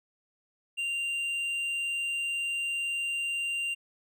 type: tone with hard clipping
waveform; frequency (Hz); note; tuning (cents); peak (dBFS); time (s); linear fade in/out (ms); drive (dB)
triangle; 2781; F7; -8; -30; 0.77-3.75; 20; 8
effects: none